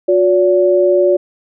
sine tone pair together, 361 / 573 Hz, F#4 / D5, -43 / -43 cents, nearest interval minor sixth, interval 800 cents, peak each -11 dBFS, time 0.08-1.17 s, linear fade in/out 10 ms, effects none

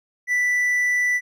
triangle tone, 1975.5 Hz, B6, in tune, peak -16 dBFS, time 0.27-1.21 s, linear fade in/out 50 ms, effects none

